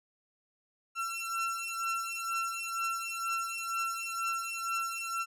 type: beating tone pair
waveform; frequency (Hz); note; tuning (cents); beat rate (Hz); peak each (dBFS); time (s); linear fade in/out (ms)
30% pulse; 1351 / 1353.1; E6 / E6; +42 / +45; 2.1; -33 / -33; 0.95-5.26; 50
effects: resampled to 32000 Hz